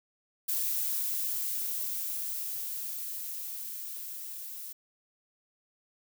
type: noise with level ramp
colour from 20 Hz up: violet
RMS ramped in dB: -30 to -42 dBFS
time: 0.48-4.73 s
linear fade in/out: 10 ms
effects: none